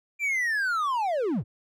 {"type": "linear sweep", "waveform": "triangle", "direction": "down", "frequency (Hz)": [2390, 76.9], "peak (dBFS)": -22, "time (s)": [0.19, 1.44], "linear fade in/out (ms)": 50, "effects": []}